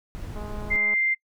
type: noise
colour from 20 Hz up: brown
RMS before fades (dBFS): -34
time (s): 0.15-0.76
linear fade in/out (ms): 0
type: click train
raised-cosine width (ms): 1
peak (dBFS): -27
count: 122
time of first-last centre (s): 0.36-0.939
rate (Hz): 209
type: tone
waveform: sine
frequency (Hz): 2093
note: C7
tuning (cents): 0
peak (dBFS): -20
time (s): 0.7-1.15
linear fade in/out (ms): 20
effects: noise-tail reverb RT60 0.1 s tail -25 dB re dry